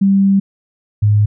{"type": "tone pair in turn", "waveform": "sine", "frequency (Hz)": [196, 104.58], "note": ["G3", "G#2"], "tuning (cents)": [0, 13], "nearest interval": "major seventh", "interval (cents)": 1087, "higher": "first", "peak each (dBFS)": -8, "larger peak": "neither", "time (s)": [[0.01, 0.4], [1.02, 1.26]], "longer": "first", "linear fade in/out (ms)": 10, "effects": []}